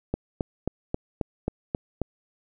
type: click train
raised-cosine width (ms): 2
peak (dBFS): -12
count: 8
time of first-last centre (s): 0.14-2.017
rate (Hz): 3.73
effects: none